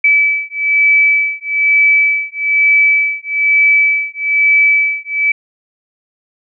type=beating tone pair; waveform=sine; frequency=2301 / 2302.1 Hz; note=D7 / D7; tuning=-36 / -35 cents; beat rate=1.1 Hz; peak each=-12 dBFS; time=0.04-5.32 s; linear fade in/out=5 ms; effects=none